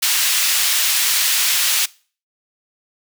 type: high-pass noise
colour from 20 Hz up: pink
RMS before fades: -17 dBFS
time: 0.02-1.86 s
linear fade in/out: 10 ms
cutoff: 2500 Hz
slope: 12 dB/octave
effects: noise-tail reverb RT60 0.4 s tail -22 dB re dry